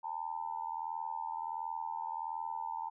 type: tone with amplitude modulation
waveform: sine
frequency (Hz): 899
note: A5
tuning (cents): +37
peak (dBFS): -32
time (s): 0.03-2.9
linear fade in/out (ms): 20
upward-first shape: sine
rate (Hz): 81.4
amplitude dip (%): 95
effects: none